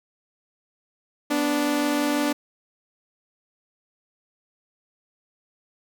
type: tone pair together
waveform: sawtooth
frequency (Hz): 246.9 / 292.9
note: B3 / D4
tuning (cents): 0 / -5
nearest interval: minor third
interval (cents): 295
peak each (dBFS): -24 / -18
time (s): 1.3-2.33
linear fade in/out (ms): 10
effects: none